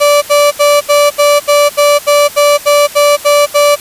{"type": "tone bursts", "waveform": "35% pulse", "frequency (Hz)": 582, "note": "D5", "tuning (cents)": -16, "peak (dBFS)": -3, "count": 13, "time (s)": [0, 3.76], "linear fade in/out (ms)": 20, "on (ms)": 220, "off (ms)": 75, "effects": ["white hiss -28 dBFS RMS until 3.8 s", "resampled to 32000 Hz"]}